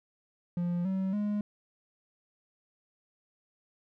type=tone with pitch steps; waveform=triangle; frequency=174.61 / 190.41 / 207.6 Hz; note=F3 / F#3 / G#3; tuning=0 / +50 / 0 cents; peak=-26 dBFS; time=0.57-1.41 s; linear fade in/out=2 ms; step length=280 ms; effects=none